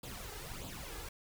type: noise with flanger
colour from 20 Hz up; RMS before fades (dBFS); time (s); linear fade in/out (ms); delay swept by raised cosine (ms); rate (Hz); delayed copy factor
pink; -45; 0.03-1.09; 5; 0.25 to 2.45; 1.6; +0.7
effects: none